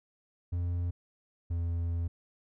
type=tone pair in turn; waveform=triangle; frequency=87.31 / 84.87 Hz; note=F2 / F2; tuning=0 / -49 cents; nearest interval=unison; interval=49 cents; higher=first; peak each=-27 dBFS; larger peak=neither; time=0.52-0.91 / 1.5-2.08 s; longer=second; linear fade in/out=10 ms; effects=none